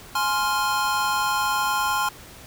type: chord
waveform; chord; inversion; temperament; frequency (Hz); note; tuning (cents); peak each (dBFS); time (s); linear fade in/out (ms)
square; F minor; first; just; 838.1 / 1047.7 / 1396.9; Ab5 / C6 / F6; +16 / +2 / 0; -27 / -25 / -27; 0.15-2.09; 5
effects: pink hiss -44 dBFS RMS until 2.46 s